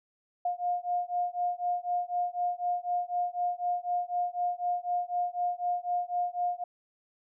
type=beating tone pair; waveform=sine; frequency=708 / 712 Hz; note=F5 / F5; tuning=+23 / +33 cents; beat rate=4 Hz; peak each=-31 dBFS; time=0.45-6.64 s; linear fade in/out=5 ms; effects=none